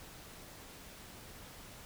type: silence
effects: pink hiss -52 dBFS RMS until 1.85 s